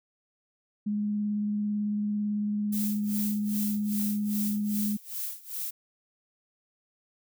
sine tone with vibrato, 208.2 Hz, G#3, 5 cents sharp, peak -26 dBFS, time 0.86-4.97 s, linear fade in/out 10 ms, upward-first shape square, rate 18 Hz, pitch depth 9 cents each way
violet noise with tremolo, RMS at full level -33 dBFS, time 2.72-5.71 s, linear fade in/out 10 ms, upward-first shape sine, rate 2.5 Hz, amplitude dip 90%
effects none

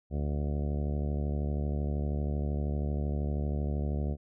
harmonic tone, 72.8 Hz, D2, 15 cents flat, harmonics 1 / 2 / 3 / 4 / 5 / 6 / 7 / 8 / 9 / 10, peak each -30 / -35 / -38 / -45 / -44 / -46 / -48 / -47 / -50 / -52 dBFS, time 0.1-4.17 s, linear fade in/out 50 ms, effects none

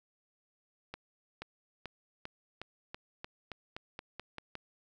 accelerating click train, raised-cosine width 0.3 ms, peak -25 dBFS, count 13, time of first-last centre 0.94-4.553 s, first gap 480 ms, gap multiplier 0.91, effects none

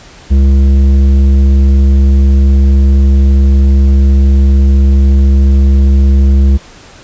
sine tone with tanh clipping, 68 Hz, C#2, 33 cents flat, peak -5 dBFS, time 0.3-6.58 s, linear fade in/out 20 ms, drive 10 dB, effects pink hiss -36 dBFS RMS until 7.03 s + resampled to 16000 Hz

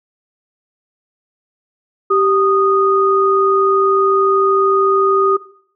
sine tone pair together, 390 / 1236.5 Hz, G4 / D#6, -9 / -11 cents, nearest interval octave + minor sixth, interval 1998 cents, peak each -13 dBFS, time 2.1-5.37 s, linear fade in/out 10 ms, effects noise-tail reverb RT60 0.6 s tail -18 dB re dry

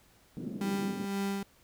white band-pass noise, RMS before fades -39 dBFS, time 0.37-1.05 s, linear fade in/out 0 ms, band 160 to 300 Hz, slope 24 dB/octave
35% pulse tone with tremolo, 197.8 Hz, G3, 16 cents sharp, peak -28 dBFS, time 0.61-1.43 s, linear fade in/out 2 ms, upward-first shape sine, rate 2 Hz, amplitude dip 50%
effects pink hiss -63 dBFS RMS until 1.63 s

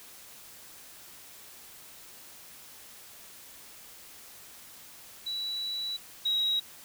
sine tone pair in turn, 3932 / 3831 Hz, B7 / A#7, -8 / +47 cents, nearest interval unison, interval 45 cents, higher first, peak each -31 / -24 dBFS, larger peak second, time 5.26-5.97 / 6.25-6.6 s, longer first, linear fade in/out 10 ms, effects tanh soft clip ceiling -20 dBFS + white hiss -50 dBFS RMS until 6.84 s

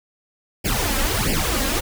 pink noise with flanger, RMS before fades -21 dBFS, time 0.64-1.81 s, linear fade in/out 20 ms, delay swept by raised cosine 0.39 to 3.79 ms, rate 1.5 Hz, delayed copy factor +0.95, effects none

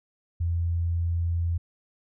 sine tone, 84.9 Hz, F2, 48 cents flat, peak -23 dBFS, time 0.4-1.58 s, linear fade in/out 10 ms, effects none

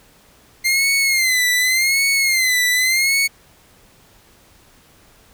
sawtooth tone with vibrato, 2093 Hz, C7, in tune, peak -11 dBFS, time 0.64-3.28 s, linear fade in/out 20 ms, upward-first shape sine, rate 0.87 Hz, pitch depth 100 cents each way, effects pink hiss -51 dBFS RMS until 5.33 s

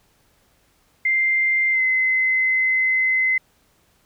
sine tone with pitch glide, 2093 to 2050 Hz, C7 to C7, 0 to -36 cents, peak -16 dBFS, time 1.05-3.38 s, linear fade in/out 5 ms, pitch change -36 cents, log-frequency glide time 1.71-1.82 s, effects pink hiss -61 dBFS RMS until 4.05 s

